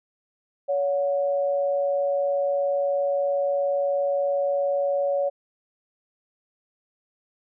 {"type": "tone pair together", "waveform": "sine", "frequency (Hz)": [563, 726], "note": ["C#5", "F#5"], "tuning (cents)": [27, -33], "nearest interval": "major third", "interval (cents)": 440, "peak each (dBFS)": [-21, -31], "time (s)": [0.68, 5.3], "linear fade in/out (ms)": 20, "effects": []}